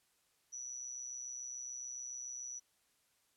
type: tone with amplitude modulation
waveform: sine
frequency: 5900 Hz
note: F#8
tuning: 6 cents flat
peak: -39 dBFS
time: 0.52-2.6 s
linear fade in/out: 20 ms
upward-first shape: sine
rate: 127 Hz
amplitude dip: 70%
effects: white hiss -75 dBFS RMS until 3.36 s + low-pass 12000 Hz 12 dB/octave